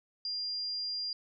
sine tone, 4800 Hz, D8, 37 cents sharp, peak -33 dBFS, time 0.25-1.13 s, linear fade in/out 2 ms, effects none

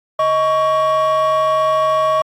triangle tone pair together, 628.2 / 1118 Hz, D#5 / C#6, +16 / +14 cents, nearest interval minor seventh, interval 998 cents, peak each -12 dBFS, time 0.19-2.22 s, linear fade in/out 5 ms, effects tanh soft clip ceiling -8 dBFS + AAC 48 kbps

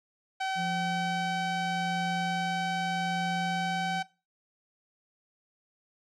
sawtooth tone, 765 Hz, G5, 42 cents flat, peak -25 dBFS, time 0.4-4.03 s, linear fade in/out 10 ms
triangle tone with tremolo, 174.8 Hz, F3, 2 cents sharp, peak -30 dBFS, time 0.55-4.03 s, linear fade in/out 50 ms, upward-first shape sine, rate 0.81 Hz, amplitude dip 30%
effects noise-tail reverb RT60 0.3 s tail -19 dB re dry + low-pass 5000 Hz 12 dB/octave

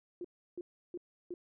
sine tone bursts, 352 Hz, F4, 14 cents sharp, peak -38 dBFS, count 4, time 0.21-1.34 s, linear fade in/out 2 ms, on 35 ms, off 330 ms, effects none

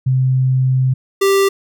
sine / square tone pair in turn, 130 / 392.6 Hz, C3 / G4, -11 / +3 cents, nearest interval octave + perfect fifth, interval 1914 cents, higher second, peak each -11 dBFS, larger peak neither, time 0.06-0.94 / 1.21-1.49 s, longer first, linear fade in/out 10 ms, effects none

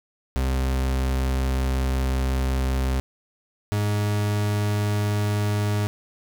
40% pulse tone pair in turn, 65.41 / 103.83 Hz, C2 / G#2, 0 / 0 cents, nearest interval minor sixth, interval 800 cents, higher second, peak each -20 / -20 dBFS, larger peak neither, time 0.36-3 / 3.72-5.87 s, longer first, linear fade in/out 0 ms, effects none

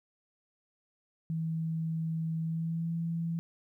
sine tone with pitch glide, 161.9 to 166.55 Hz, E3 to E3, -31 to +18 cents, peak -30 dBFS, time 1.3-3.39 s, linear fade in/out 0 ms, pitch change +49 cents, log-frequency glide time 2.41-2.92 s, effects 12-bit

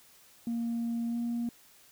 sine tone with pitch glide, 233.1 to 236.1 Hz, A#3 to A#3, 0 to +22 cents, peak -28 dBFS, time 0.47-1.49 s, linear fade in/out 2 ms, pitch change +22 cents, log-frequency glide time 1.08-1.17 s, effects tanh soft clip ceiling -27 dBFS + white hiss -59 dBFS RMS until 1.91 s

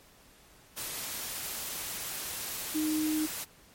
sine tone in noise, 309 Hz, D#4, 12 cents flat, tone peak -27 dBFS, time 2.74-3.27 s, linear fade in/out 20 ms, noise white, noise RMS -37 dBFS, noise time 0.76-3.45 s, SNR +7 dB, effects pink hiss -58 dBFS RMS until 3.74 s + MP3 64 kbps

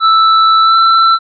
square tone with pitch glide, 1318.5 to 1337.7 Hz, E6 to E6, 0 to +25 cents, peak -6 dBFS, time 0-1.19 s, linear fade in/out 50 ms, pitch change +25 cents, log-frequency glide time 0.62-0.77 s, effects resampled to 11025 Hz

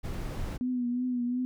brown noise, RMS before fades -34 dBFS, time 0.03-0.58 s, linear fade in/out 20 ms
sine tone with vibrato, 246.9 Hz, B3, in tune, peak -27 dBFS, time 0.61-1.45 s, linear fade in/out 0 ms, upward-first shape triangle, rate 2.8 Hz, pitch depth 51 cents each way
effects none

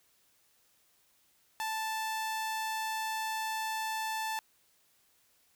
sawtooth tone, 880 Hz, A5, in tune, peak -29 dBFS, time 1.6-4.39 s, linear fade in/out 0 ms, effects white hiss -69 dBFS RMS until 5.55 s

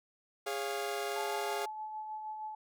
sawtooth chord, Db major, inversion second, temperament equal with one note detuned, 410.3 / 554.4 / 698.5 Hz, Ab4 / Db5 / F5, -21 / 0 / 0 cents, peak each -33 / -38 / -35 dBFS, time 0.46-1.66 s, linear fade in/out 10 ms
sine tone with tremolo, 862 Hz, A5, 36 cents flat, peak -37 dBFS, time 1.16-2.55 s, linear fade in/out 5 ms, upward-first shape sine, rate 6.4 Hz, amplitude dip 35%
effects none

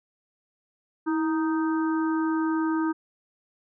harmonic tone with a mistuned harmonic, 311.1 Hz, D#4, in tune, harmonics 1 / 3 / 4 / 5, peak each -23 / -33 / -35 / -37 dBFS, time 1.06-2.93 s, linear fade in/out 20 ms, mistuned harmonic 1, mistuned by +55 cents, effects none

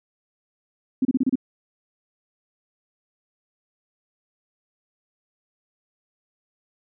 sine tone bursts, 260 Hz, C4, 11 cents flat, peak -16 dBFS, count 6, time 1.02-1.356 s, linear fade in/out 5 ms, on 31 ms, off 30 ms, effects none

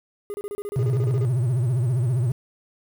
triangle tone bursts, 409 Hz, G#4, 26 cents flat, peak -26 dBFS, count 14, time 0.3-1.25 s, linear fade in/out 0 ms, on 40 ms, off 30 ms
triangle tone with vibrato, 123.47 Hz, B2, in tune, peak -17 dBFS, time 0.76-2.32 s, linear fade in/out 5 ms, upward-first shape triangle, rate 15 Hz, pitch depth 200 cents each way
effects 8-bit

